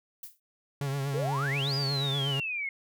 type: noise with exponential decay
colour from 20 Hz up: violet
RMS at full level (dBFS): -37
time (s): 0.23-0.4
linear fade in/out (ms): 5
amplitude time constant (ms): 35
type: tone with vibrato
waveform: 45% pulse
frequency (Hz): 138.59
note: C#3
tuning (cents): 0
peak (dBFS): -29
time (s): 0.81-2.4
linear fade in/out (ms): 2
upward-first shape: triangle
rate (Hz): 8.3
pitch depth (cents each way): 61
type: exponential two-way sweep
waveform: sine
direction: up then down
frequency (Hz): 415.3 to 4978 to 2133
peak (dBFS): -30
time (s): 1.14-2.69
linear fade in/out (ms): 2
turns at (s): 1.74
effects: none